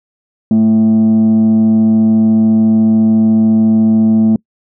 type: tone with frequency modulation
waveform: sine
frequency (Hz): 220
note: A3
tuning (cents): 0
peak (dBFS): -4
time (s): 0.51-4.36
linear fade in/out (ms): 2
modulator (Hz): 114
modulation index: 0.28
effects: noise-tail reverb RT60 0.1 s tail -26 dB re dry + tanh soft clip ceiling -5 dBFS